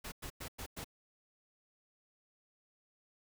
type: noise bursts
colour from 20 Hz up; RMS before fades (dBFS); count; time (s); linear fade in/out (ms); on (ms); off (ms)
pink; -44; 5; 0.04-0.845; 10; 81; 100
effects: none